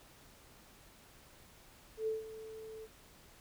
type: tone with ADSR envelope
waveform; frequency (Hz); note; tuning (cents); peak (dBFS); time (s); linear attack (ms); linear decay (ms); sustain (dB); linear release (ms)
sine; 440; A4; 0; -31; 1.97-2.88; 99; 160; -14; 42
effects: pink hiss -60 dBFS RMS until 3.4 s